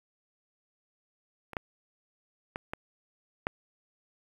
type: clicks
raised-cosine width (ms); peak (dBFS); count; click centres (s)
0.5; -27 / -16 / -19 / -19 / -13; 5; 1.533 / 1.568 / 2.559 / 2.735 / 3.469
effects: 8-bit